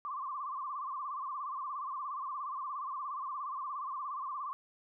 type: tone with vibrato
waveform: sine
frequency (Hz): 1108.7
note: C#6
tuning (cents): 0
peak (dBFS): -36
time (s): 0.05-4.53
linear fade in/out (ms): 0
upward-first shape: sine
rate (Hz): 17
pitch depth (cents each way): 130
effects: none

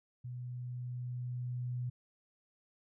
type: tone with level ramp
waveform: sine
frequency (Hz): 123.7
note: B2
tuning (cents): +3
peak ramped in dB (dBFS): -40 to -34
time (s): 0.24-1.9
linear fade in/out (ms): 10
effects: none

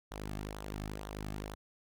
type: tone with flanger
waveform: sawtooth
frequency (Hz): 51.5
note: G#1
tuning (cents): -14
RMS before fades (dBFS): -42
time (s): 0.11-1.55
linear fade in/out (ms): 5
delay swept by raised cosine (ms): 0.4 to 2.1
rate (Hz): 2.1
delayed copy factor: -0.6
effects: none

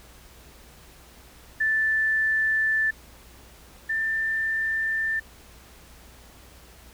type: tone pair in turn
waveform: sine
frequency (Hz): 1760 / 1783.5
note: A6 / A6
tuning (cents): 0 / +23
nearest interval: unison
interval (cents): 23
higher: second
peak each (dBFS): -20 / -23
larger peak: first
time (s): 1.6-2.91 / 3.89-5.2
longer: neither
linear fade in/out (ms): 10
effects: added 60 Hz sine -52 dBFS peak until 6.93 s + pink hiss -51 dBFS RMS until 6.93 s

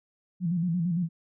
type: tone with vibrato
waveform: sine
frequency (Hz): 172.6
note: F3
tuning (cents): -20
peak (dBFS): -24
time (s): 0.4-1.09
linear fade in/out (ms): 50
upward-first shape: square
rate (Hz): 8.8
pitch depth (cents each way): 80
effects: none

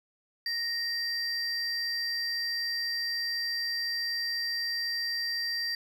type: tone pair together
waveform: triangle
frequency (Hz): 1864.7 / 4706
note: A#6 / D8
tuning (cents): 0 / +3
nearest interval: octave + major third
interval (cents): 1603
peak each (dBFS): -32 / -29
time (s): 0.46-5.75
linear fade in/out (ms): 2
effects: tanh soft clip ceiling -21 dBFS

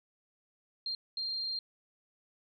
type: tone bursts at uneven times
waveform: sine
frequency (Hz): 4191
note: C8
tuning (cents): +2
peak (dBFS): -33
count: 2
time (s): 0.86-0.95 / 1.17-1.59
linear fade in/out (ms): 2
effects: none

